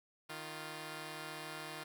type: tone pair together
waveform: 5% pulse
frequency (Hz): 155.56 / 349.2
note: D#3 / F4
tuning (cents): 0 / 0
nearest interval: octave + major second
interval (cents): 1400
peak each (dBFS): -35 / -35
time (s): 0.29-1.84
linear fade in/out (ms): 10
effects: none